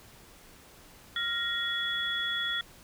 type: tone cluster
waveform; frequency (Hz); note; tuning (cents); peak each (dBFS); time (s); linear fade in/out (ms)
sine; 1396 / 1875 / 3381; F6 / A#6 / G#7; -1 / +10 / +30; -35 / -34 / -31; 1.16-2.61; 2
effects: pink hiss -54 dBFS RMS until 2.83 s